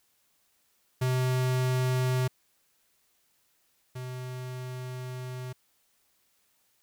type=tone pair in turn; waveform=square; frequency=127.9 / 127.09 Hz; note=C3 / C3; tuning=-39 / -50 cents; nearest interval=unison; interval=11 cents; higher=first; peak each=-25 / -36 dBFS; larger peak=first; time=1.01-2.28 / 3.95-5.53 s; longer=second; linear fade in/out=10 ms; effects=white hiss -70 dBFS RMS until 6.82 s